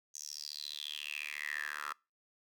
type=tone with high-pass filter sweep; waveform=10% pulse; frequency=74.2 Hz; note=D2; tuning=18 cents sharp; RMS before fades=-42 dBFS; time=0.14-1.93 s; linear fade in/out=10 ms; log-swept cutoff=6400 to 1300 Hz; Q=8.6; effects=noise-tail reverb RT60 0.3 s tail -26 dB re dry